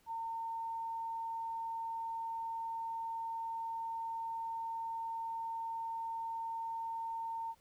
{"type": "tone", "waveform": "sine", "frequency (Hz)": 910, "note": "A#5", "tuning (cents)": -42, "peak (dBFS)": -37, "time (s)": [0.06, 7.55], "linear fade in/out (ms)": 50, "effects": ["pink hiss -70 dBFS RMS until 7.6 s"]}